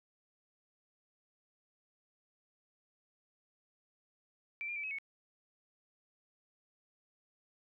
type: tone with pitch steps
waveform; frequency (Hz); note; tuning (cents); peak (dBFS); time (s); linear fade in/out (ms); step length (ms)
sine; 2338 / 2405 / 2317 / 2557 / 2211; D7 / D7 / D7 / D#7 / C#7; -8 / +41 / -24 / +47 / -5; -37; 4.61-4.985; 0; 75
effects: none